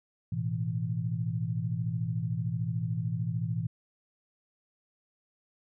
sine chord, A suspended second, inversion none, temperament equal, 110 / 123.47 / 164.81 Hz, A2 / B2 / E3, 0 / 0 / 0 cents, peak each -33 / -33 / -33 dBFS, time 0.32-3.67 s, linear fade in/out 5 ms, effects none

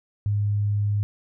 sine tone, 103 Hz, G#2, 14 cents flat, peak -20 dBFS, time 0.26-1.03 s, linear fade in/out 0 ms, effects none

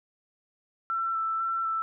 sine tone with vibrato, 1335 Hz, E6, 22 cents sharp, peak -26 dBFS, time 0.9-1.82 s, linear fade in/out 0 ms, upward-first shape square, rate 2 Hz, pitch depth 12 cents each way, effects none

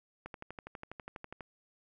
click train, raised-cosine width 0.5 ms, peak -28 dBFS, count 15, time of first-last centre 0.26-1.408 s, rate 12.2 Hz, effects none

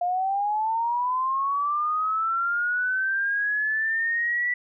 sine linear sweep, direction up, 698.5 to 1966 Hz, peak -22 dBFS, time 0.01-4.54 s, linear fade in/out 5 ms, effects none

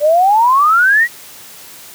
sine exponential sweep, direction up, 574 to 1964 Hz, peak -7 dBFS, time 0-1.08 s, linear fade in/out 50 ms, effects white hiss -36 dBFS RMS until 1.94 s + high-pass 80 Hz 12 dB/octave

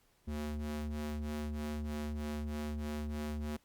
square ring-modulated tone, 75.3 Hz, D2, 44 cents sharp, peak -34 dBFS, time 0.27-3.57 s, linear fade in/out 10 ms, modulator 149 Hz, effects pink hiss -71 dBFS RMS until 3.64 s + Opus 48 kbps

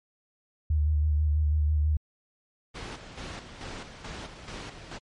sine tone with vibrato, 75.6 Hz, D#2, 49 cents flat, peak -21 dBFS, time 0.7-1.97 s, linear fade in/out 5 ms, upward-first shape square, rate 6.1 Hz, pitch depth 30 cents each way
pink noise with tremolo, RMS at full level -38 dBFS, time 2.74-4.99 s, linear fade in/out 20 ms, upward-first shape square, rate 2.3 Hz, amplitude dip 55%
effects low-pass 5000 Hz 12 dB/octave + MP3 48 kbps

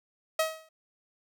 sawtooth tone with exponential decay, 637 Hz, D#5, 41 cents sharp, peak -18 dBFS, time 0.39-0.69 s, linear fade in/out 5 ms, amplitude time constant 65 ms, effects none

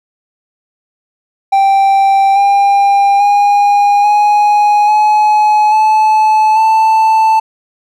triangle tone with pitch steps, 784 / 799.5 / 815.4 / 831.6 / 848.1 / 864.9 / 882 Hz, G5 / G5 / G#5 / G#5 / G#5 / A5 / A5, 0 / +34 / -32 / +2 / +36 / -30 / +4 cents, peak -4 dBFS, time 1.52-7.4 s, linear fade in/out 10 ms, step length 840 ms, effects none

